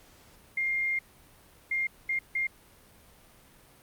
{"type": "tone bursts at uneven times", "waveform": "sine", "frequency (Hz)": 2117, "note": "C7", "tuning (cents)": 20, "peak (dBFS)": -26, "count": 4, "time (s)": [[0.57, 0.99], [1.71, 1.87], [2.09, 2.19], [2.35, 2.47]], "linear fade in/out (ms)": 5, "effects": ["pink hiss -57 dBFS RMS until 3.82 s", "Opus 48 kbps"]}